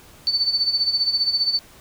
sine tone with tremolo, 4515 Hz, C#8, 31 cents sharp, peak -15 dBFS, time 0.27-1.59 s, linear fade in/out 0 ms, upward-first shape sine, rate 15 Hz, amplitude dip 70%, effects pink hiss -48 dBFS RMS until 1.8 s

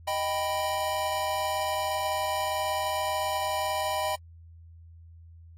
square chord, Eb augmented, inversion none, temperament equal, 622.3 / 784 / 987.8 Hz, Eb5 / G5 / B5, 0 / 0 / 0 cents, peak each -32 / -32 / -32 dBFS, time 0.07-4.16 s, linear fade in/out 10 ms, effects added 83 Hz sine -47 dBFS peak until 5.57 s + AAC 48 kbps

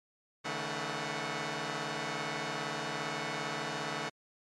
5% pulse tone cluster, 142.3 / 159.8 / 221 / 737 Hz, C#3 / D#3 / A3 / F#5, +46 / +47 / +8 / -7 cents, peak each -28 dBFS, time 0.44-4.1 s, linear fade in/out 20 ms, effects low-pass 5000 Hz 12 dB/octave + MP3 96 kbps

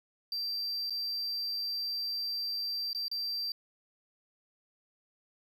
triangle tone with dropouts, 4699 Hz, D8, in tune, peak -31 dBFS, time 0.32-3.52 s, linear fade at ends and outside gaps 2 ms, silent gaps 0.898-0.905 / 2.931-2.948 / 3.082-3.114 s, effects none

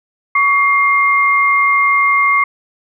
sine tone pair together, 1127 / 2118 Hz, C#6 / C7, +28 / +21 cents, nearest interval major seventh, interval 1093 cents, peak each -12 dBFS, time 0.35-2.44 s, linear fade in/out 5 ms, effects none

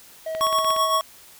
triangle tone, 640 Hz, D#5, 49 cents sharp, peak -24 dBFS, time 0.26-1.01 s, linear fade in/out 5 ms
click train, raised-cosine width 0.3 ms, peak -17 dBFS, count 8, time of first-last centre 0.35-0.764 s, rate 16.9 Hz
square tone with tremolo, 1108.7 Hz, C#6, in tune, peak -18 dBFS, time 0.41-1.01 s, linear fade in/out 0 ms, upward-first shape sine, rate 7.9 Hz, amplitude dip 50%
effects white hiss -48 dBFS RMS until 1.39 s

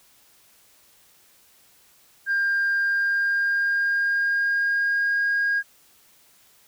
sine tone with pitch glide, 1600 to 1629.8 Hz, G6 to G#6, +35 to -33 cents, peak -18 dBFS, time 2.26-5.63 s, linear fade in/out 50 ms, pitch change +32 cents, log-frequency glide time 2.79-5.25 s, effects tanh soft clip ceiling -17 dBFS + white hiss -57 dBFS RMS until 6.67 s

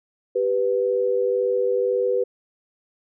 sine tone pair together, 392 / 493.9 Hz, G4 / B4, 0 / 0 cents, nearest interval major third, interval 400 cents, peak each -23 / -20 dBFS, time 0.35-2.24 s, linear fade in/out 10 ms, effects none

